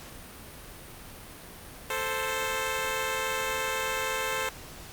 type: tone pair together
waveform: 10% pulse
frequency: 440 / 523.3 Hz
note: A4 / C5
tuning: 0 / 0 cents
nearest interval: minor third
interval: 300 cents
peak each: -24 / -22 dBFS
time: 1.9-4.49 s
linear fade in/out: 2 ms
effects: pink hiss -45 dBFS RMS until 4.92 s + Opus 48 kbps